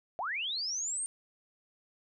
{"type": "linear sweep", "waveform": "sine", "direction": "up", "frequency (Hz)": [622.3, 8870], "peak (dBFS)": -32, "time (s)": [0.19, 1.06], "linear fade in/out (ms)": 0, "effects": []}